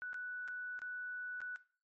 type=tone with dropouts; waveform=sine; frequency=1482 Hz; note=F#6; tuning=2 cents sharp; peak=-40 dBFS; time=0.02-1.56 s; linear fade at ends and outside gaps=0 ms; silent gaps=0.131-0.143 / 0.478-0.484 / 0.791-0.818 / 1.405-1.416 s; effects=noise-tail reverb RT60 0.4 s tail -17 dB re dry + MP3 32 kbps